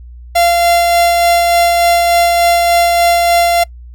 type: tone with tremolo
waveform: 45% pulse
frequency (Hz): 689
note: F5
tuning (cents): -24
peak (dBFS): -7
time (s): 0.35-3.64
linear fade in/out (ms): 10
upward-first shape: sine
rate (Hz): 3.4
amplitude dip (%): 25
effects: noise-tail reverb RT60 0.1 s tail -25 dB re dry + added 60 Hz sine -30 dBFS peak until 3.94 s